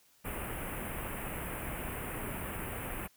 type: band-stop noise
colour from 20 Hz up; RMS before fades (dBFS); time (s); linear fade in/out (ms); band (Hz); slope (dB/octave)
pink; -39; 0.24-3.08; 20; 2800 to 9100; 48
effects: white hiss -66 dBFS RMS until 3.16 s